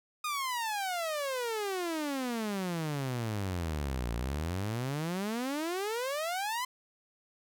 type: exponential two-way sweep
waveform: sawtooth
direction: down then up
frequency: 1244.5 to 56.4 to 1036 Hz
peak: -28 dBFS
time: 0.24-6.65 s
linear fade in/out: 5 ms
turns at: 4.13 s
effects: none